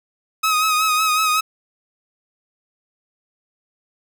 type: tone with vibrato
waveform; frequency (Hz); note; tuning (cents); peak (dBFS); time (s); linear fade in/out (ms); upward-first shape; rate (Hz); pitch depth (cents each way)
sawtooth; 1264; D#6; +27; -12; 0.43-1.41; 10; sine; 5.4; 40
effects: none